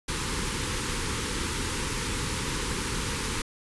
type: band-stop noise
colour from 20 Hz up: pink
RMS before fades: -30 dBFS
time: 0.08-3.42 s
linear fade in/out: 5 ms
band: 520 to 850 Hz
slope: 96 dB/octave
effects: resampled to 24000 Hz